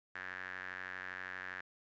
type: tone with band-pass filter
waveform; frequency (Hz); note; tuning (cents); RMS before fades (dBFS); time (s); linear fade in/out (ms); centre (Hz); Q
sawtooth; 92.5; F#2; 0; -45; 0.15-1.61; 5; 1700; 6.5
effects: resampled to 16000 Hz